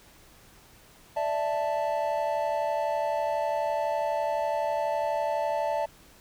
triangle chord, D suspended second, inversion none, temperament equal, 587.3 / 659.3 / 880 Hz, D5 / E5 / A5, 0 / 0 / 0 cents, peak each -28 dBFS, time 1.16-5.86 s, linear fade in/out 10 ms, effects pink hiss -55 dBFS RMS until 6.2 s

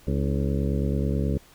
harmonic tone with a mistuned harmonic, 69.3 Hz, C#2, in tune, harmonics 1 / 2 / 3 / 4 / 5 / 6 / 7 / 8, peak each -26 / -27 / -29 / -34 / -36 / -34 / -37 / -39 dBFS, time 0.07-1.38 s, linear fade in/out 5 ms, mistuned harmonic 5, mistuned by -110 cents, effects pink hiss -54 dBFS RMS until 1.54 s

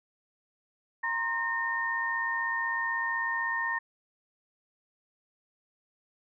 sine tone cluster, 935 / 1051 / 1832 Hz, A#5 / C6 / A#6, +5 / +7 / -31 cents, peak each -35 / -36 / -29 dBFS, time 1.03-3.79 s, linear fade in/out 10 ms, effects none

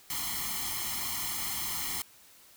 white noise with comb filter, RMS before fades -34 dBFS, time 0.1-2.02 s, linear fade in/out 2 ms, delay 0.95 ms, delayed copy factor +0.95, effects white hiss -57 dBFS RMS until 2.56 s

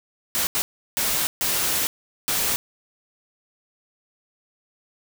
white noise bursts at uneven times, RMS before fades -23 dBFS, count 5, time 0.35-0.47 / 0.55-0.62 / 0.97-1.27 / 1.41-1.87 / 2.28-2.56 s, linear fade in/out 0 ms, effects none

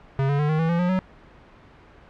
square tone with pitch steps, 136 / 142.27 / 148.82 / 155.68 / 162.86 / 170.36 / 178.21 / 186.43 Hz, C#3 / C#3 / D3 / D#3 / E3 / F3 / F3 / F#3, -33 / +45 / +23 / +1 / -21 / -43 / +35 / +13 cents, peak -20 dBFS, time 0.19-0.99 s, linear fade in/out 0 ms, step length 100 ms, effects pink hiss -49 dBFS RMS until 2.09 s + low-pass 2000 Hz 12 dB/octave

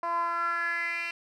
10% pulse tone with band-pass filter sweep, 340 Hz, F4, 46 cents flat, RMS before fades -30 dBFS, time 0.03-1.11 s, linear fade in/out 2 ms, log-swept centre 870 to 2700 Hz, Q 5.3, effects none

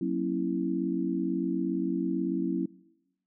sine chord, F# dominant seventh, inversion none, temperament equal with one note detuned, 185 / 233.1 / 271.6 / 329.6 Hz, F#3 / A#3 / C#4 / E4, 0 / 0 / -35 / 0 cents, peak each -32 / -36 / -31 / -31 dBFS, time 0.01-2.66 s, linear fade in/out 5 ms, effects noise-tail reverb RT60 1.0 s tail -23 dB re dry

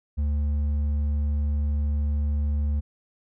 sine tone with hard clipping, 73.42 Hz, D2, in tune, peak -23 dBFS, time 0.17-2.81 s, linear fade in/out 20 ms, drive 4 dB, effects none

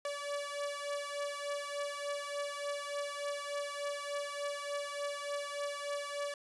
sawtooth beating tone pair, 573 / 576.4 Hz, D5 / D5, -43 / -33 cents, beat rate 3.4 Hz, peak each -35 / -37 dBFS, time 0.05-6.34 s, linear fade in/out 2 ms, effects resampled to 24000 Hz

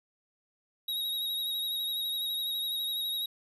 square tone with vibrato, 3800 Hz, A#7, 33 cents sharp, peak -31 dBFS, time 0.88-3.26 s, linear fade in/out 5 ms, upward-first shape sine, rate 12 Hz, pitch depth 29 cents each way, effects none

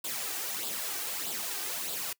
white noise with flanger, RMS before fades -35 dBFS, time 0.04-2.13 s, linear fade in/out 5 ms, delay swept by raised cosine 0.24 to 2.64 ms, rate 1.6 Hz, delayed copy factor +0.6, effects noise-tail reverb RT60 0.1 s tail -23 dB re dry + high-pass 200 Hz 12 dB/octave

